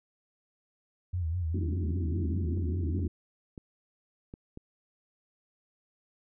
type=tone with vibrato; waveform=sine; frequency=85 Hz; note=F2; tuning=46 cents flat; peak=-28 dBFS; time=1.13-3.08 s; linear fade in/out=10 ms; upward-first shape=sine; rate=5 Hz; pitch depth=120 cents each way
type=band-pass noise; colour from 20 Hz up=white; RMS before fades=-37 dBFS; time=1.54-3.08 s; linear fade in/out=2 ms; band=130 to 370 Hz; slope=96 dB/octave
type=clicks; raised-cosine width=3 ms; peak=-29 dBFS; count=5; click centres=2.574 / 2.993 / 3.578 / 4.339 / 4.574 s
effects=none